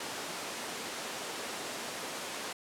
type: high-pass noise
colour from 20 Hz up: pink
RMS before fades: -39 dBFS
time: 0-2.53 s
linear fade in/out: 5 ms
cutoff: 320 Hz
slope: 12 dB/octave
effects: low-pass 10000 Hz 12 dB/octave